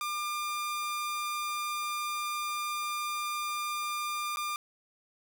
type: tone with dropouts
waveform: sawtooth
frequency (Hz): 1199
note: D6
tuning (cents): +36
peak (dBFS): -28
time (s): 0.01-4.56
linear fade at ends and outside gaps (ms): 1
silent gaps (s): 4.36-4.37
effects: none

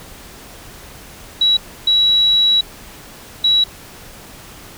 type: tone bursts at uneven times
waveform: sine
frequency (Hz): 3900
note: B7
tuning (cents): -23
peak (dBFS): -10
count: 3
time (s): 1.41-1.57 / 1.87-2.61 / 3.44-3.64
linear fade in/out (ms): 5
effects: pink hiss -38 dBFS RMS until 4.77 s

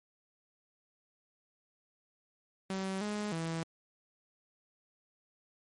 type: tone with pitch steps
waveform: sawtooth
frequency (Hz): 191.2 / 208.9 / 164.1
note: G3 / G#3 / E3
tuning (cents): -43 / +10 / -8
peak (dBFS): -30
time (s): 2.7-3.63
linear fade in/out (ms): 2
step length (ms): 310
effects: MP3 48 kbps

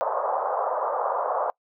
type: band-pass noise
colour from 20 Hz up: pink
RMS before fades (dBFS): -26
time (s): 0.01-1.5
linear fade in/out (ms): 0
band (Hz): 510 to 1200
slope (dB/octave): 48
effects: noise-tail reverb RT60 0.1 s tail -24 dB re dry

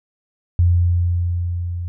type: tone with level ramp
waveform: sine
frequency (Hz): 87.31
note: F2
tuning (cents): 0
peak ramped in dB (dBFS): -10 to -23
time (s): 0.59-1.88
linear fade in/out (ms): 0
effects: none

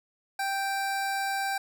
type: tone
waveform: 25% pulse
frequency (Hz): 784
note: G5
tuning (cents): 0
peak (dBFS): -24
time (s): 0.39-1.58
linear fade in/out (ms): 5
effects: none

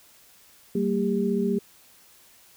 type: tone cluster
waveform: sine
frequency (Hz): 191.6 / 226.9 / 400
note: G3 / A#3 / G4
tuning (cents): -39 / -47 / +35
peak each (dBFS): -26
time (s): 0.75-1.59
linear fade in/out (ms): 5
effects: white hiss -55 dBFS RMS until 2.56 s

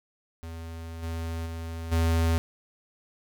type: tone with level steps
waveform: square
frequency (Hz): 82.41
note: E2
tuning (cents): 0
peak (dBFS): -37 / -31 / -34 / -22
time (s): 0.43-2.38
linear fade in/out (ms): 0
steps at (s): 1.02 / 1.45 / 1.91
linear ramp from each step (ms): 20
effects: none

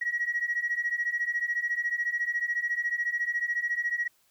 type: beating tone pair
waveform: sine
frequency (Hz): 1900 / 1914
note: A#6 / A#6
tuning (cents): +33 / +45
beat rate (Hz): 14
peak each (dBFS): -30 / -28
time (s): 0.01-4.08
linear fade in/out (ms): 10
effects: tanh soft clip ceiling -20 dBFS + white hiss -67 dBFS RMS until 4.3 s

